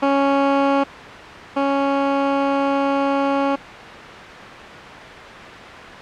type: tone pair in turn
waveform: 15% pulse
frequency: 277.2 / 277.2 Hz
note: C#4 / C#4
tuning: 0 / 0 cents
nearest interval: unison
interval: 0 cents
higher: neither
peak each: -8 / -10 dBFS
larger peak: first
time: 0.02-0.84 / 1.56-3.56 s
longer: second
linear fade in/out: 10 ms
effects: white hiss -33 dBFS RMS until 6.01 s + low-pass 2000 Hz 12 dB/octave